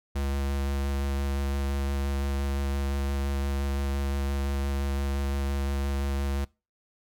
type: tone with vibrato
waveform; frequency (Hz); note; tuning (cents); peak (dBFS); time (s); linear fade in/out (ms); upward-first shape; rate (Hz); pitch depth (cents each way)
square; 69.3; C#2; 0; -27; 0.15-6.45; 10; square; 5.8; 10
effects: noise-tail reverb RT60 0.3 s tail -24 dB re dry